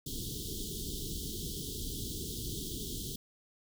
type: band-stop noise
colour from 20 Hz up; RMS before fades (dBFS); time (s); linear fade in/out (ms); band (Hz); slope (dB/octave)
pink; -39; 0.06-3.16; 5; 450 to 3100; 96
effects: none